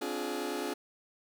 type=chord; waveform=sawtooth; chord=D half-diminished seventh; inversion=third; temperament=just; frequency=264.3 / 293.7 / 352.4 / 422.9 Hz; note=C4 / D4 / F4 / Ab4; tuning=+18 / 0 / +16 / +31 cents; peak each=-36 / -35 / -34 / -34 dBFS; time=0.01-0.74 s; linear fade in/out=10 ms; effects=none